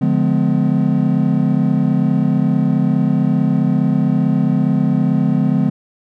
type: chord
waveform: triangle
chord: D diminished seventh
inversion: none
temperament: just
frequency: 146.83 / 176.2 / 211.4 / 253.7 Hz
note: D3 / F3 / Ab3 / Cb4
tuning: 0 / +16 / +31 / +47 cents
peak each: -16 dBFS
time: 0.01-5.7 s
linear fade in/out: 10 ms
effects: none